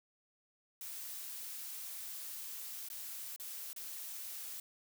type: noise with dropouts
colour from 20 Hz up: blue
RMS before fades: -45 dBFS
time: 0.81-4.6 s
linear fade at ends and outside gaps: 2 ms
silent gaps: 2.887-2.9 / 3.362-3.398 / 3.731-3.762 s
effects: none